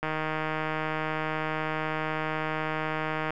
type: click train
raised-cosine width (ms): 0.5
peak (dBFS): -15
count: 512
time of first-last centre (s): 0.03-3.306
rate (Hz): 156
effects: none